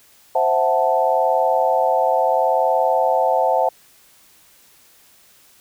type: chord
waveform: sine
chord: F# half-diminished seventh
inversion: second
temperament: equal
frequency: 523.3 / 659.3 / 740 / 880 Hz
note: C5 / E5 / F#5 / A5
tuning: 0 / 0 / 0 / 0 cents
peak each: -20 dBFS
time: 0.35-3.69 s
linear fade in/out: 5 ms
effects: white hiss -52 dBFS RMS until 5.6 s